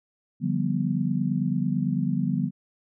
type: chord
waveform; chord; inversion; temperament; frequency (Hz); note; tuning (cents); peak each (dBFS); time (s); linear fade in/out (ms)
sine; G dominant seventh; second; just; 147 / 176.4 / 196 / 245; D3 / F3 / G3 / B3; +2 / +18 / 0 / -14; -28; 0.4-2.51; 50
effects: none